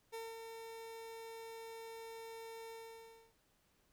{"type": "tone with ADSR envelope", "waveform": "30% pulse", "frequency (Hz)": 453.4, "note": "A#4", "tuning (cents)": -48, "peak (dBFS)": -40, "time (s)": [0.12, 3.34], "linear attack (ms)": 24, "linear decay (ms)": 210, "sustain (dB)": -5, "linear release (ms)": 640, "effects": ["pink hiss -75 dBFS RMS until 3.92 s"]}